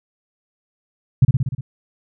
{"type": "tone with echo", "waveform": "sine", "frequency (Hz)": 129.3, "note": "C3", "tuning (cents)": -20, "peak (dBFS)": -6, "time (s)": [1.22, 1.25], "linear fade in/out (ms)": 5, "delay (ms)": 60, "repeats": 6, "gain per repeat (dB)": -3, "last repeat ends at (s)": 1.61, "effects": []}